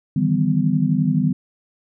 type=tone cluster; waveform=sine; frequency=151 / 162.8 / 194.2 / 249.9 Hz; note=D3 / E3 / G3 / B3; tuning=+48 / -21 / -16 / +21 cents; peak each=-21 dBFS; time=0.16-1.33 s; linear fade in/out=5 ms; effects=none